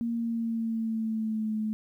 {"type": "tone with pitch glide", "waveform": "sine", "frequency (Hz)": [233, 216.1], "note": ["A#3", "A3"], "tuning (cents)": [-1, -31], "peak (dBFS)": -27, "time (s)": [0.01, 1.73], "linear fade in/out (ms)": 0, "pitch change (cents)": -130, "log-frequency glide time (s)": [0.11, 1.55], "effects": ["11-bit"]}